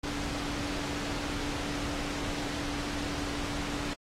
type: tone in noise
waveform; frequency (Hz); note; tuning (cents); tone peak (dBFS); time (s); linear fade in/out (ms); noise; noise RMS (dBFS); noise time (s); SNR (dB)
sine; 288.6; D4; -30; -37; 0.03-3.94; 10; pink; -35; 0.03-3.94; -5
effects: low-pass 6000 Hz 12 dB/octave + AAC 48 kbps